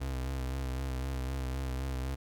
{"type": "tone with vibrato", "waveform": "35% pulse", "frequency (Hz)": 65.41, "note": "C2", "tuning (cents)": 0, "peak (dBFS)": -31, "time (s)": [0, 2.16], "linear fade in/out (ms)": 20, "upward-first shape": "sine", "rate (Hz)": 3.9, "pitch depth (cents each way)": 46, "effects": []}